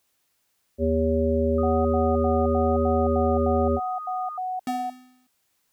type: harmonic tone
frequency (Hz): 80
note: D#2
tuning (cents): +49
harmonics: 1 / 3 / 5 / 7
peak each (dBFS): -25 / -25 / -25 / -25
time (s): 0.78-3.8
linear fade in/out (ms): 50
type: tone with vibrato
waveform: sine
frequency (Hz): 1238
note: D#6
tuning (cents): -9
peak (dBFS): -32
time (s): 1.58-4.38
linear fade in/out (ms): 5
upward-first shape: triangle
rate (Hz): 0.98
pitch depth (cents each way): 16
type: tone bursts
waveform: sine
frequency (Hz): 740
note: F#5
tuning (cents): 0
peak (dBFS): -26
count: 11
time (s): 1.63-4.9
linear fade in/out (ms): 5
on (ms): 220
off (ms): 85
type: tone with exponential decay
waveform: square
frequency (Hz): 253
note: B3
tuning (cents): +42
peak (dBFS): -26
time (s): 4.67-5.27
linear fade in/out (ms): 2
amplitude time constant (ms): 130
effects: white hiss -71 dBFS RMS until 5.72 s